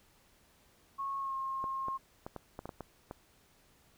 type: tone with pitch glide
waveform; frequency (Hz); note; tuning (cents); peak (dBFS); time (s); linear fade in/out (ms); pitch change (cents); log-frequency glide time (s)
sine; 1095 to 1071.2; C#6 to C6; -22 to +40; -34; 0.98-1.98; 20; -38; 1.19-1.35
type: clicks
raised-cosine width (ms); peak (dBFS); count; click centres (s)
1; -27; 9; 1.641 / 1.884 / 2.265 / 2.363 / 2.591 / 2.656 / 2.692 / 2.807 / 3.111
effects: pink hiss -66 dBFS RMS until 3.97 s